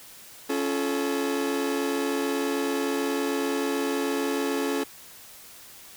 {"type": "chord", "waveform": "40% pulse", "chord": "Db augmented", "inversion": "none", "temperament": "just", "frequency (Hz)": [277.2, 346.5, 433.1], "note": ["Db4", "F4", "A4"], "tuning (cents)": [0, -14, -27], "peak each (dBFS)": [-27, -32, -28], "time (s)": [0.49, 4.84], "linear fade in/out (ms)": 10, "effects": ["white hiss -47 dBFS RMS until 5.96 s"]}